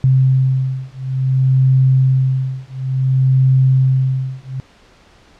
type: beating tone pair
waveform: sine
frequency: 131.2 / 131.77 Hz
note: C3 / C3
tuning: +5 / +13 cents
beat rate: 0.57 Hz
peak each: -14 dBFS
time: 0.04-4.6 s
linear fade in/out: 0 ms
effects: pink hiss -48 dBFS RMS until 5.39 s + low-pass 5000 Hz 12 dB/octave